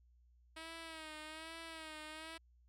5% pulse tone with vibrato, 318.3 Hz, D#4, 39 cents sharp, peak -36 dBFS, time 0.56-2.38 s, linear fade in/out 10 ms, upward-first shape sine, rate 1.2 Hz, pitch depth 61 cents each way, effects added 60 Hz sine -65 dBFS peak until 2.68 s + low-pass 10000 Hz 12 dB/octave

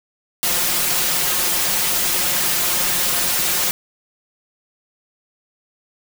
white noise with comb filter, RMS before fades -19 dBFS, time 0.43-3.71 s, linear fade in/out 0 ms, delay 5.6 ms, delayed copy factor +0.85, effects none

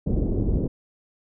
pink low-pass noise, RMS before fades -23 dBFS, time 0.06-0.68 s, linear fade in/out 10 ms, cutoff 430 Hz, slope 24 dB/octave, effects none

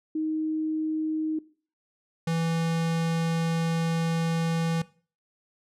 sine / square tone pair in turn, 313.1 / 165 Hz, D#4 / E3, +11 / +2 cents, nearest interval major seventh, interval 1109 cents, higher first, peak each -25 dBFS, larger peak neither, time 0.15-1.39 / 2.27-4.82 s, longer second, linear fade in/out 5 ms, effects noise-tail reverb RT60 0.4 s tail -19 dB re dry + low-pass 9000 Hz 12 dB/octave

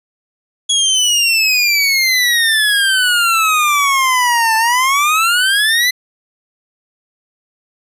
25% pulse exponential two-way sweep, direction down then up, 3355 to 880 to 2033 Hz, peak -7 dBFS, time 0.69-5.91 s, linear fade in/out 10 ms, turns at 4.56 s, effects resampled to 32000 Hz

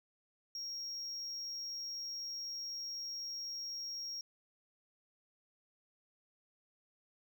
sine tone, 5588 Hz, F8, in tune, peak -37 dBFS, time 0.55-4.21 s, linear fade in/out 2 ms, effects tanh soft clip ceiling -39 dBFS

